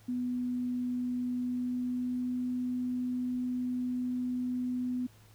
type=tone with pitch glide; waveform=sine; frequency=247.7 to 249.6 Hz; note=B3 to B3; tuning=+5 to +19 cents; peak=-30 dBFS; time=0.08-5.07 s; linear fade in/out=10 ms; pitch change=+14 cents; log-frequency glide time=1.32-2.44 s; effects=added 107 Hz sine -57 dBFS peak until 5.34 s + pink hiss -62 dBFS RMS until 5.34 s